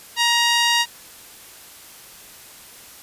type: tone with band-pass filter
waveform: sawtooth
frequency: 943 Hz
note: A#5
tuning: 20 cents sharp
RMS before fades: -18 dBFS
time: 0.16-0.86 s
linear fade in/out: 50 ms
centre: 3700 Hz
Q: 0.9
effects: white hiss -43 dBFS RMS until 3.02 s + resampled to 32000 Hz